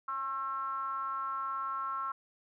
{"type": "ring-modulated tone", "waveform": "triangle", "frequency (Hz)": 130.81, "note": "C3", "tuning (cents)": 0, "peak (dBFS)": -28, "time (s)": [0.08, 2.12], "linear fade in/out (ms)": 5, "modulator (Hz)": 1210, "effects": []}